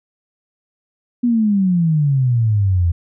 sine exponential sweep, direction down, 246.9 to 82.8 Hz, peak -12 dBFS, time 1.23-2.92 s, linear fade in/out 10 ms, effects none

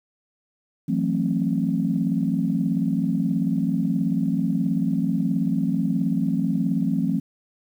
sine chord, F# half-diminished seventh, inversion third, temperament just, 166.5 / 185 / 222 / 266.4 Hz, E3 / F#3 / A3 / C4, +18 / 0 / +16 / +31 cents, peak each -25 dBFS, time 0.88-7.2 s, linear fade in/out 10 ms, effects tanh soft clip ceiling -9 dBFS + 9-bit

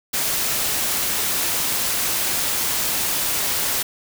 white noise, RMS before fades -22 dBFS, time 0.13-3.83 s, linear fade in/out 10 ms, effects none

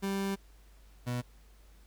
30% pulse tone pair in turn, 196 / 122.83 Hz, G3 / B2, 0 / -9 cents, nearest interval minor sixth, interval 809 cents, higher first, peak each -28 / -29 dBFS, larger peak first, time 0.02-0.36 / 1.06-1.22 s, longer first, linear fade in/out 20 ms, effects added 50 Hz sine -55 dBFS peak until 1.86 s + pink hiss -65 dBFS RMS until 1.86 s

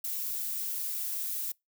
violet noise, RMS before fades -34 dBFS, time 0.04-1.52 s, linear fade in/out 5 ms, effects noise-tail reverb RT60 0.2 s tail -26 dB re dry

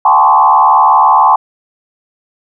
sine tone with frequency modulation, 950 Hz, A#5, 33 cents sharp, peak -4 dBFS, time 0.05-1.36 s, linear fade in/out 5 ms, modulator 73.9 Hz, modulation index 2.4, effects none

